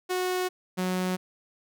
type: tone pair in turn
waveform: sawtooth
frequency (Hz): 366.3 / 183.84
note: F#4 / F#3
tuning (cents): -17 / -11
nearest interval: octave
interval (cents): 1194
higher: first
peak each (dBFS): -22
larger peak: neither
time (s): 0.09-0.49 / 0.77-1.17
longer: neither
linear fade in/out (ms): 20
effects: none